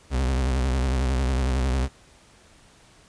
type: tone with vibrato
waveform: 40% pulse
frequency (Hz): 64.8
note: C2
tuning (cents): -16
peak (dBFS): -20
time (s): 0.1-1.89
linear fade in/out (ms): 50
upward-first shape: sine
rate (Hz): 11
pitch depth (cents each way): 95
effects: pink hiss -54 dBFS RMS until 3.08 s + resampled to 22050 Hz